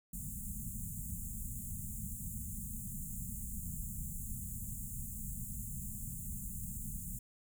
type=band-stop noise; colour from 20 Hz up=pink; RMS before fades=-42 dBFS; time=0.13-7.19 s; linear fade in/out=5 ms; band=230 to 6900 Hz; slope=96 dB/octave; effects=none